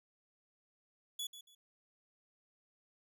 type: tone with echo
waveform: sawtooth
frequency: 3409 Hz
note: G#7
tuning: 45 cents sharp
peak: -35 dBFS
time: 1.19-1.27 s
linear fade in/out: 5 ms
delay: 140 ms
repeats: 2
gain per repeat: -12 dB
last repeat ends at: 1.55 s
effects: none